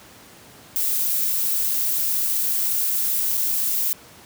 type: noise with dropouts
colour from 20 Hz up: violet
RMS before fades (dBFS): -22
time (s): 0.76-3.93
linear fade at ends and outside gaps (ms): 0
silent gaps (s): 3.371-3.376
effects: pink hiss -46 dBFS RMS until 4.25 s + high-pass 100 Hz 12 dB/octave